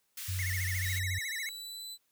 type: high-pass noise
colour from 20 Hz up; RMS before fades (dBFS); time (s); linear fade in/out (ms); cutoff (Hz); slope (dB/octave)
white; -41; 0.17-0.99; 5; 1500; 24
type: tone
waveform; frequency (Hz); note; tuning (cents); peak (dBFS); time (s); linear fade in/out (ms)
sine; 92.9; F#2; +7; -32; 0.28-1.19; 10
type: tone with vibrato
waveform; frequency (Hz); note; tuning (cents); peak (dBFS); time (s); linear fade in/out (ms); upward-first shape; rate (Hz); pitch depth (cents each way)
square; 1975.5; B6; 0; -36; 0.39-1.49; 0; sine; 14; 190
type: tone with pitch glide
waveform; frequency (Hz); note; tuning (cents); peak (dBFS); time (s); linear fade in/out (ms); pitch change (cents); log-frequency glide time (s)
sawtooth; 3842 to 3998; B7 to B7; -48 to +20; -38; 0.82-1.98; 50; +68; 0.92-1.85
effects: white hiss -75 dBFS RMS until 2.11 s